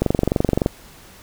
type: click train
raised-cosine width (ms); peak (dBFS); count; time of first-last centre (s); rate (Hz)
2; -3; 16; 0.02-0.661; 23.4
effects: pink hiss -45 dBFS RMS until 1.22 s